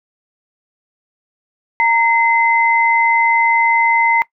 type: tone pair together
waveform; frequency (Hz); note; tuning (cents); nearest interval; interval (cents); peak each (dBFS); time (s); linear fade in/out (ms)
sine; 925 / 2055; A#5 / C7; -14 / -32; octave + major second; 1382; -13; 1.8-4.22; 0
effects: noise-tail reverb RT60 0.1 s tail -20 dB re dry